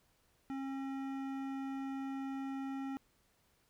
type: tone with hard clipping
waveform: sine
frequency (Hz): 270.3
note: C#4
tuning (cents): -44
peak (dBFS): -40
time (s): 0.5-2.97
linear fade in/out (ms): 0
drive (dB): 14
effects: pink hiss -73 dBFS RMS until 3.69 s